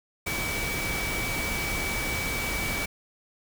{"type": "tone in noise", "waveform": "sine", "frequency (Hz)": 2288, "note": "D7", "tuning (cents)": -46, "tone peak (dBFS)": -31, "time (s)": [0.26, 2.86], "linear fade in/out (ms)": 10, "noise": "pink", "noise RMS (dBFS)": -31, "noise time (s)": [0.26, 2.86], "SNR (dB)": -3, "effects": []}